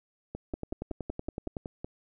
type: two click trains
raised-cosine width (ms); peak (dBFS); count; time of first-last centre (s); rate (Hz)
2; -23 / -21; 9 / 12; 0.35-1.845 / 0.54-1.568; 5.35 / 10.7
effects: none